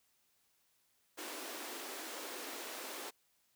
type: high-pass noise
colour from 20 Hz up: pink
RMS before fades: -45 dBFS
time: 1.17-3.11 s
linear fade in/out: 20 ms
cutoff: 270 Hz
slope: 48 dB/octave
effects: white hiss -75 dBFS RMS until 3.55 s